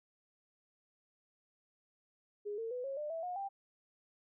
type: tone with pitch steps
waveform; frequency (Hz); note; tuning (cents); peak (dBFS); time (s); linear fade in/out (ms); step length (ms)
sine; 413.3 / 453.3 / 497.2 / 545.4 / 598.2 / 656.1 / 719.6 / 789.3; G#4 / A#4 / B4 / C#5 / D5 / E5 / F#5 / G5; -8 / -48 / +12 / -28 / +32 / -8 / -48 / +12; -37; 2.45-3.49; 20; 130
effects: none